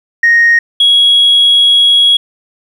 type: tone pair in turn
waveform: sine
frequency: 1864.7 / 3323 Hz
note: A#6 / G#7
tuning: 0 / 0 cents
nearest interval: minor seventh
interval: 1000 cents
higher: second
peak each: -3 dBFS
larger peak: neither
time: 0.23-0.59 / 0.8-2.17 s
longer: second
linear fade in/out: 5 ms
effects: tanh soft clip ceiling -1 dBFS + 7-bit